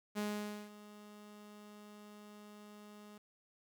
sawtooth tone with ADSR envelope, 208.5 Hz, G#3, 7 cents sharp, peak -31 dBFS, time 0.15-3.18 s, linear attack 32 ms, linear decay 510 ms, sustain -18 dB, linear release 6 ms, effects 11-bit

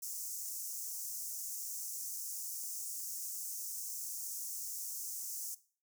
pink high-pass noise, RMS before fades -42 dBFS, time 0.02-5.55 s, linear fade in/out 10 ms, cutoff 5800 Hz, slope 48 dB/octave, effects noise-tail reverb RT60 0.4 s tail -17 dB re dry

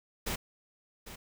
pink noise with echo, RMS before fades -34 dBFS, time 0.26-0.36 s, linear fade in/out 10 ms, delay 800 ms, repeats 1, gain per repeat -12 dB, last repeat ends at 1.16 s, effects none

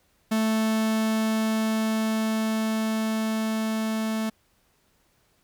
45% pulse tone with level ramp, 220 Hz, A3, in tune, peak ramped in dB -21 to -25 dBFS, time 0.31-4.3 s, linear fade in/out 10 ms, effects pink hiss -66 dBFS RMS until 5.43 s

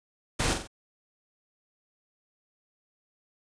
pink noise with echo, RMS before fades -27 dBFS, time 0.39-0.54 s, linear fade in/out 10 ms, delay 45 ms, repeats 3, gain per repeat -6 dB, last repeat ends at 0.675 s, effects resampled to 22050 Hz

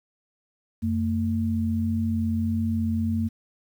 sine tone pair together, 90.8 / 225.4 Hz, F#2 / A3, -32 / +42 cents, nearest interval octave + major third, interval 1574 cents, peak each -26 / -24 dBFS, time 0.82-3.29 s, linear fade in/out 20 ms, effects 9-bit

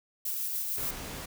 violet noise with tremolo, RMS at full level -32 dBFS, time 0.25-0.91 s, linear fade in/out 5 ms, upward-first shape sine, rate 6.8 Hz, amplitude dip 25%
pink noise, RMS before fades -40 dBFS, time 0.77-1.26 s, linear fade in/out 10 ms
effects none

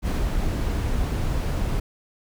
brown noise with ADSR envelope, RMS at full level -22 dBFS, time 0.02-1.8 s, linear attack 50 ms, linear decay 190 ms, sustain -2 dB, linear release 7 ms, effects none

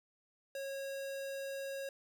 square tone, 547 Hz, C#5, 23 cents flat, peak -40 dBFS, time 0.55-1.89 s, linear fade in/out 2 ms, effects none

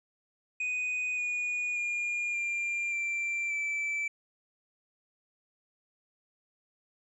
triangle tone with pitch steps, 2489 / 2455 / 2421 / 2388 / 2355 / 2322 Hz, D#7 / D#7 / D#7 / D7 / D7 / D7, 0 / -24 / -48 / +28 / +4 / -20 cents, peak -28 dBFS, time 0.6-4.08 s, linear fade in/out 5 ms, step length 580 ms, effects resampled to 24000 Hz

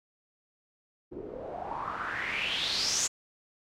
white noise with low-pass filter sweep, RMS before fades -33 dBFS, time 1.11-3.08 s, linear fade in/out 20 ms, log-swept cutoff 340 to 7200 Hz, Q 5.4, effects none

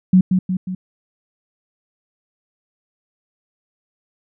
sine tone with echo, 185 Hz, F#3, in tune, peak -7 dBFS, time 0.13-0.21 s, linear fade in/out 5 ms, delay 180 ms, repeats 3, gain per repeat -5 dB, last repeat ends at 0.75 s, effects none

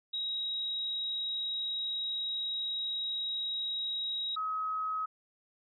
sine tone pair in turn, 3816 / 1273.4 Hz, A#7 / D#6, +40 / +40 cents, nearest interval octave + perfect fifth, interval 1900 cents, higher first, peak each -32 / -31 dBFS, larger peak second, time 0.13-4.36 / 4.36-5.06 s, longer first, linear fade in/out 10 ms, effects none

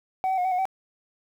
sine tone with pitch steps, 755 / 761 / 721 / 754 / 726 / 764 Hz, F#5 / F#5 / F#5 / F#5 / F#5 / G5, +35 / +48 / -45 / +32 / -33 / -45 cents, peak -19 dBFS, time 0.24-0.654 s, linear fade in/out 0 ms, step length 69 ms, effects tanh soft clip ceiling -21 dBFS + 9-bit

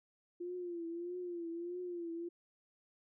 sine tone with vibrato, 346.7 Hz, F4, 13 cents flat, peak -39 dBFS, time 0.4-2.29 s, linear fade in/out 10 ms, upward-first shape triangle, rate 1.6 Hz, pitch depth 81 cents each way, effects none

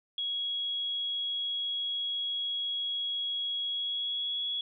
sine tone with pitch glide, 3322 to 3359 Hz, G#7 to G#7, 0 to +19 cents, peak -30 dBFS, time 0.18-4.61 s, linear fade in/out 2 ms, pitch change +19 cents, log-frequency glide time 3.64-4.45 s, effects none

